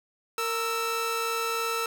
sawtooth tone pair together, 460.5 / 1318.5 Hz, A#4 / E6, -21 / 0 cents, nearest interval octave + tritone, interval 1821 cents, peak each -27 / -25 dBFS, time 0.38-1.86 s, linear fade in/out 2 ms, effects none

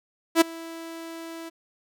sawtooth tone with ADSR envelope, 329.6 Hz, E4, in tune, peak -8 dBFS, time 0.35-1.5 s, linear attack 61 ms, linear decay 12 ms, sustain -24 dB, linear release 19 ms, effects none

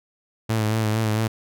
sawtooth tone with vibrato, 109.5 Hz, A2, 8 cents flat, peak -16 dBFS, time 0.49-1.28 s, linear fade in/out 10 ms, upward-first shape sine, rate 4.4 Hz, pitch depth 40 cents each way, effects none

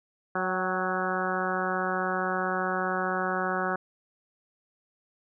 harmonic tone with a mistuned harmonic, 184.7 Hz, F#3, 3 cents flat, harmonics 1 / 2 / 3 / 4 / 5 / 6 / 7 / 8 / 9, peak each -35 / -34 / -35 / -33 / -39 / -35 / -34 / -33 / -38 dBFS, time 0.35-3.76 s, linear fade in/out 5 ms, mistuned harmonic 4, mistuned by +31 cents, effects none

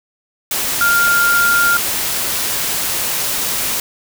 sine tone in noise, 1400 Hz, F6, 4 cents sharp, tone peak -11 dBFS, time 0.81-1.77 s, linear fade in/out 2 ms, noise white, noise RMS -19 dBFS, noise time 0.51-3.8 s, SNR +5 dB, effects none

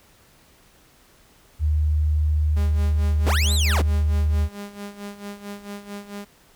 sine tone, 76.1 Hz, D#2, 38 cents flat, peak -17 dBFS, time 1.59-4.49 s, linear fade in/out 50 ms
sawtooth tone with tremolo, 203 Hz, G#3, 39 cents flat, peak -27 dBFS, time 2.56-6.25 s, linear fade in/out 10 ms, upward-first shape sine, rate 4.5 Hz, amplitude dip 75%
25% pulse linear two-way sweep, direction up then down, 76 to 4186 to 76 Hz, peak -19 dBFS, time 3.26-3.82 s, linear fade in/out 5 ms, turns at 3.54 s
effects pink hiss -55 dBFS RMS until 6.55 s

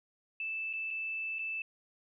sine tone with dropouts, 2637 Hz, E7, in tune, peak -34 dBFS, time 0.4-1.62 s, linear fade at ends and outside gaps 2 ms, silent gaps 0.73-0.735 / 0.906-0.909 / 1.386-1.391 s, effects none

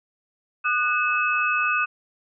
sine tone cluster, 1217 / 1479 / 2583 Hz, D#6 / F#6 / E7, -39 / -1 / -36 cents, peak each -24 dBFS, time 0.64-1.86 s, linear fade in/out 20 ms, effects none

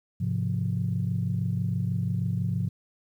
sine chord, F minor, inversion first, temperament just, 104.77 / 130.96 / 174.61 Hz, Ab2 / C3 / F3, +16 / +2 / 0 cents, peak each -28 / -29 / -29 dBFS, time 0.2-2.69 s, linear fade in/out 10 ms, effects tanh soft clip ceiling -16 dBFS + 10-bit

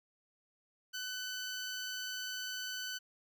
15% pulse tone, 1505 Hz, F#6, 29 cents sharp, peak -32 dBFS, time 0.93-2.99 s, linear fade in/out 20 ms, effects none

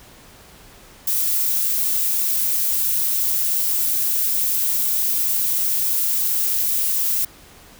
violet noise, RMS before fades -20 dBFS, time 1.07-7.25 s, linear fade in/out 5 ms, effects pink hiss -46 dBFS RMS until 7.79 s

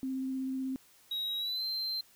sine tone with vibrato, 263.1 Hz, C4, 10 cents sharp, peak -32 dBFS, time 0.03-0.76 s, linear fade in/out 0 ms, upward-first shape square, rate 16 Hz, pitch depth 9 cents each way
triangle tone with pitch glide, 3826 to 4124 Hz, A#7 to C8, +44 to -26 cents, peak -31 dBFS, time 1.11-2.01 s, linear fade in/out 5 ms, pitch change +130 cents, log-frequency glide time 1.37-1.64 s
effects white hiss -62 dBFS RMS until 2.15 s

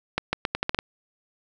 accelerating click train, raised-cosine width 0.3 ms, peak -7 dBFS, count 8, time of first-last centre 0.18-0.789 s, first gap 150 ms, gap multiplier 0.81, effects none

